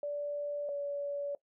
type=tone pair in turn; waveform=sine; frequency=581 / 571 Hz; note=D5 / D5; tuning=-19 / -49 cents; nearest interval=unison; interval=30 cents; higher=first; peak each=-33 / -33 dBFS; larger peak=neither; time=0.03-0.69 / 0.69-1.35 s; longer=neither; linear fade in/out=2 ms; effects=noise-tail reverb RT60 0.1 s tail -18 dB re dry